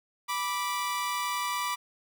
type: tone pair together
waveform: sawtooth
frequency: 982.7 / 1172 Hz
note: B5 / D6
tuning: -9 / -4 cents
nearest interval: minor third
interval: 305 cents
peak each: -28 dBFS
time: 0.28-1.76 s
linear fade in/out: 20 ms
effects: none